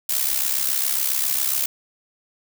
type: noise with amplitude modulation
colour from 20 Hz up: blue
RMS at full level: -19 dBFS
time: 0.09-1.66 s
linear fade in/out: 5 ms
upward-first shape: sine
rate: 67.3 Hz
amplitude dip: 70%
effects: none